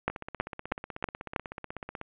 two click trains, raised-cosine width 0.5 ms, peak -11 / -22 dBFS, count 5 / 32, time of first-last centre 0.08-1.362 / 0.1-2.014 s, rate 3.12 / 16.2 Hz, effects resampled to 8000 Hz + 8-bit

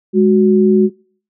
sine tone pair together, 207.7 / 370.1 Hz, G#3 / F#4, 0 / 0 cents, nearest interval minor seventh, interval 1000 cents, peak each -10 dBFS, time 0.13-0.9 s, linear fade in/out 50 ms, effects noise-tail reverb RT60 0.5 s tail -25 dB re dry

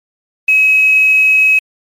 sine tone with quantisation, 2555 Hz, D#7, 45 cents sharp, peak -6 dBFS, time 0.48-1.59 s, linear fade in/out 5 ms, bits 5, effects MP3 64 kbps

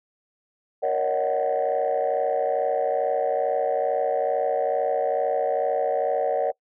sine chord, D# minor seventh, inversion second, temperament just, 466.7 / 560 / 622.3 / 746.7 Hz, A#4 / C#5 / D#5 / F#5, +2 / +18 / 0 / +16 cents, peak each -26 / -24 / -26 / -25 dBFS, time 0.82-6.52 s, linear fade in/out 20 ms, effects noise-tail reverb RT60 0.1 s tail -24 dB re dry + tanh soft clip ceiling -15 dBFS

